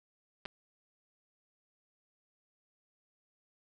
clicks, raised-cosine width 0.3 ms, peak -24 dBFS, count 2, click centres 0.454 / 0.459 s, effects none

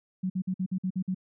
sine tone bursts, 186 Hz, F#3, 9 cents sharp, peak -26 dBFS, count 8, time 0.23-1.147 s, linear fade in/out 10 ms, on 70 ms, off 51 ms, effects none

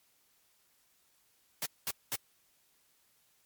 white noise bursts, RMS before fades -34 dBFS, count 3, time 1.62-2.157 s, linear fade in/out 2 ms, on 39 ms, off 210 ms, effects white hiss -70 dBFS RMS until 3.45 s + MP3 96 kbps

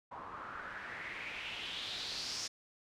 white noise with low-pass filter sweep, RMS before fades -43 dBFS, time 0.11-2.48 s, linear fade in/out 10 ms, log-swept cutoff 1000 to 5700 Hz, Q 4, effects none

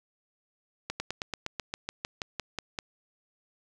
slowing click train, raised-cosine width 0.2 ms, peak -15 dBFS, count 14, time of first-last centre 0.9-2.788 s, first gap 100 ms, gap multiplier 1.06, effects none

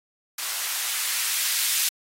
violet noise with band-pass filter sweep, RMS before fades -27 dBFS, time 0.38-1.89 s, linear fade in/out 5 ms, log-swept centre 950 to 2300 Hz, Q 0.73, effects AAC 48 kbps

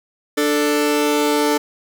sawtooth tone pair together, 294.9 / 442.2 Hz, D4 / A4, +7 / +9 cents, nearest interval perfect fifth, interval 702 cents, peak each -14 dBFS, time 0.37-1.58 s, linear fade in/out 10 ms, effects none

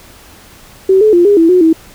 sine tone with pitch steps, 381.8 / 430.1 / 348.2 / 407.8 / 329.6 / 364 / 323.3 Hz, G4 / A4 / F4 / G#4 / E4 / F#4 / E4, -46 / -39 / -5 / -32 / 0 / -28 / -34 cents, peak -4 dBFS, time 0.89-1.73 s, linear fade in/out 5 ms, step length 120 ms, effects pink hiss -39 dBFS RMS until 1.94 s

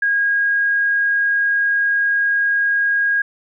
sine tone, 1635 Hz, G#6, 28 cents flat, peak -14 dBFS, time 0.02-3.22 s, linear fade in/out 5 ms, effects none

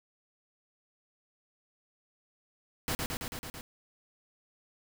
pink noise with echo, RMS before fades -32 dBFS, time 2.88-2.95 s, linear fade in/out 0 ms, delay 110 ms, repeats 6, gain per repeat -2 dB, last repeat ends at 3.61 s, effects none

